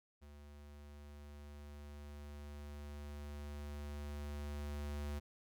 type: tone with level ramp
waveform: square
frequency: 73 Hz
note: D2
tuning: 10 cents flat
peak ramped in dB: -55 to -40 dBFS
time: 0.21-5.2 s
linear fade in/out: 20 ms
effects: none